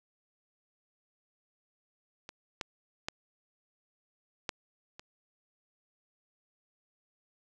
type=clicks; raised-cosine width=0.2 ms; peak=-26 / -17 / -16 / -15 / -28 dBFS; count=5; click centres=2.291 / 2.612 / 3.085 / 4.492 / 4.995 s; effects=none